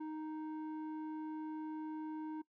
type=tone with low-pass filter; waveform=square; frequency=311.1 Hz; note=D#4; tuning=in tune; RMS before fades=-43 dBFS; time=0-2.42 s; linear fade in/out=10 ms; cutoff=870 Hz; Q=1.2; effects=noise-tail reverb RT60 0.1 s tail -21 dB re dry